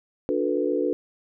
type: chord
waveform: sine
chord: B minor seventh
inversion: first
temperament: equal with one note detuned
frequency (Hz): 293.7 / 361.3 / 440 / 493.9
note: D4 / F#4 / A4 / B4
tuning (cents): 0 / -41 / 0 / 0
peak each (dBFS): -27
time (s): 0.29-0.93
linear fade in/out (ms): 0
effects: none